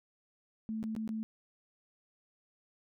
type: tone with dropouts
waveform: sine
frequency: 220 Hz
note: A3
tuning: in tune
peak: -34 dBFS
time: 0.69-1.23 s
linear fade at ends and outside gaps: 0 ms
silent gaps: 0.829-0.839 / 0.951-0.964 / 1.077-1.091 s
effects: none